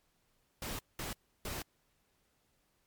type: noise bursts at uneven times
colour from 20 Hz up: pink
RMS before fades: -40 dBFS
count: 3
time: 0.62-0.79 / 0.99-1.13 / 1.45-1.62 s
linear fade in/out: 2 ms
effects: pink hiss -75 dBFS RMS until 2.86 s + MP3 96 kbps